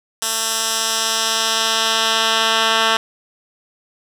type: tone with band-pass filter sweep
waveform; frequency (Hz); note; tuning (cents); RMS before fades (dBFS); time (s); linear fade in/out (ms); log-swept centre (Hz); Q
10% pulse; 223.7; A3; +29; -18; 0.22-2.97; 2; 8200 to 2600; 1
effects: none